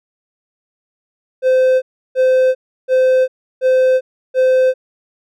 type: tone bursts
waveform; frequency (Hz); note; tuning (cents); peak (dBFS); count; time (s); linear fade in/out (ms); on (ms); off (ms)
triangle; 516; C5; -24; -7; 5; 1.42-4.74; 50; 400; 330
effects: none